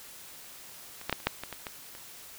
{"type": "clicks", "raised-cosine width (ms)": 0.3, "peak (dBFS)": [-27, -13, -10, -30, -8, -20, -22, -20, -30], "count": 9, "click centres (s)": [1.014, 1.096, 1.127, 1.202, 1.27, 1.436, 1.527, 1.668, 1.951], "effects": ["white hiss -48 dBFS RMS until 2.38 s"]}